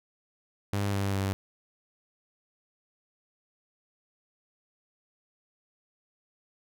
sawtooth tone with pitch steps, 100.7 / 98.97 / 97.27 Hz, G2 / G2 / G2, +47 / +17 / -13 cents, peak -23 dBFS, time 0.73-1.33 s, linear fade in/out 0 ms, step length 200 ms, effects none

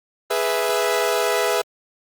sawtooth chord, E major, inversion first, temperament equal, 415.3 / 493.9 / 659.3 Hz, G#4 / B4 / E5, 0 / 0 / 0 cents, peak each -19 dBFS, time 0.3-1.62 s, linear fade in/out 10 ms, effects Opus 24 kbps

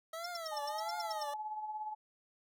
25% pulse tone with vibrato, 640 Hz, D#5, 49 cents sharp, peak -37 dBFS, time 0.13-1.34 s, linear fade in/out 5 ms, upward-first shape triangle, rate 1.5 Hz, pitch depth 190 cents each way
sine tone bursts, 5400 Hz, E8, 41 cents sharp, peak -38 dBFS, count 10, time 0.24-1.232 s, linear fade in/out 5 ms, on 20 ms, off 88 ms
sine tone with tremolo, 856 Hz, A5, 48 cents flat, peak -36 dBFS, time 0.51-1.95 s, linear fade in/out 20 ms, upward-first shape sine, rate 17 Hz, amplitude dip 50%
effects none

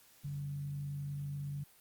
sine tone with frequency modulation, 142.7 Hz, D3, 49 cents flat, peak -37 dBFS, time 0.24-1.64 s, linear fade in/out 10 ms, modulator 51.3 Hz, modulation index 0.29, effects white hiss -63 dBFS RMS until 1.8 s + Opus 48 kbps

